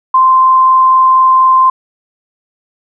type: tone with frequency modulation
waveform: sine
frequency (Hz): 1042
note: C6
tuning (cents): -7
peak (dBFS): -4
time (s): 0.14-1.7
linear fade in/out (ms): 5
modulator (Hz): 24.2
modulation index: 0.26
effects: none